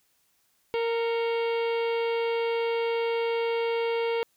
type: harmonic tone with a mistuned harmonic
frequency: 462.8 Hz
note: A#4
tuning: 13 cents flat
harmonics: 1 / 2 / 3 / 4 / 5 / 6 / 7 / 8 / 9 / 10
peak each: -25 / -34 / -42 / -47 / -38 / -40 / -44 / -50 / -54 / -52 dBFS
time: 0.74-4.23 s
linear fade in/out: 0 ms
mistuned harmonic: 5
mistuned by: -70 cents
effects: white hiss -69 dBFS RMS until 4.36 s